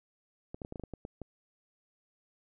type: clicks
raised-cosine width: 2 ms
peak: -27 dBFS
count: 10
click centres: 0.545 / 0.618 / 0.649 / 0.724 / 0.758 / 0.797 / 0.837 / 0.937 / 1.051 / 1.217 s
effects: none